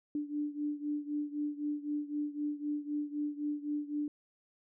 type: beating tone pair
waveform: sine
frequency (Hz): 293.7 / 297.6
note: D4 / D4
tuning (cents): 0 / +23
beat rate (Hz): 3.9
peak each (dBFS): -35 / -38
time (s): 0.15-4.08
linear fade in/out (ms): 2
effects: none